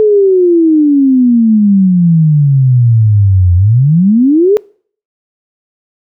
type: exponential two-way sweep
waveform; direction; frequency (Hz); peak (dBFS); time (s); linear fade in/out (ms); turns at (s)
sine; down then up; 436 to 86.7 to 436; -4; 0-4.57; 0; 3.55
effects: noise-tail reverb RT60 0.5 s tail -25 dB re dry